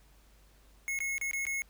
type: tone with dropouts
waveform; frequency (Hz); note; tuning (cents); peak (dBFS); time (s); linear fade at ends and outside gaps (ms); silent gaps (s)
square; 2177; C#7; -32; -32; 0.88-1.62; 0; 0.989-1.004 / 1.181-1.213 / 1.312-1.333 / 1.453-1.467
effects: added 50 Hz sine -59 dBFS peak until 1.69 s + pink hiss -65 dBFS RMS until 1.69 s